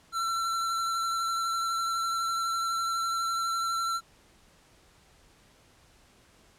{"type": "tone with vibrato", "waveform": "square", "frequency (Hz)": 1350, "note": "E6", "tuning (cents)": 41, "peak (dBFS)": -28, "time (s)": [0.12, 4.01], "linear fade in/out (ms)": 50, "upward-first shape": "sine", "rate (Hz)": 12, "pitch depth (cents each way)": 16, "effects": ["pink hiss -60 dBFS RMS until 6.58 s", "low-pass 10000 Hz 12 dB/octave"]}